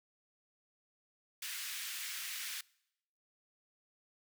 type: high-pass noise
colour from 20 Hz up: pink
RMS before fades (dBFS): -42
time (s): 1.42-2.61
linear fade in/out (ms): 5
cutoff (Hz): 1700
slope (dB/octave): 24
effects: noise-tail reverb RT60 0.8 s tail -24 dB re dry